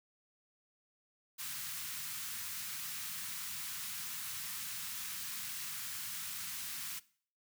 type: band-stop noise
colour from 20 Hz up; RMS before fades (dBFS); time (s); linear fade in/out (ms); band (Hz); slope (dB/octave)
white; -42; 1.38-7; 20; 200 to 1100; 24
effects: noise-tail reverb RT60 0.5 s tail -20 dB re dry + high-pass 100 Hz 12 dB/octave